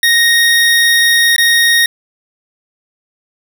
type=tone with dropouts; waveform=25% pulse; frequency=1864.7 Hz; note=A#6; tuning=in tune; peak=-4 dBFS; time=0.03-1.86 s; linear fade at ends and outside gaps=2 ms; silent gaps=1.363-1.381 s; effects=none